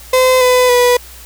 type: tone with pitch steps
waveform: 35% pulse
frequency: 513 / 501.6 / 490.4 Hz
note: C5 / B4 / B4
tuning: -34 / +27 / -12 cents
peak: -6 dBFS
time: 0.13-0.97 s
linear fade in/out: 5 ms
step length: 280 ms
effects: added 60 Hz sine -37 dBFS peak until 1.25 s + white hiss -37 dBFS RMS until 1.25 s